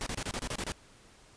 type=noise bursts; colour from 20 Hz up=pink; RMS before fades=-35 dBFS; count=9; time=0.01-0.72 s; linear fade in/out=0 ms; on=54 ms; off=28 ms; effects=pink hiss -58 dBFS RMS until 1.36 s + resampled to 22050 Hz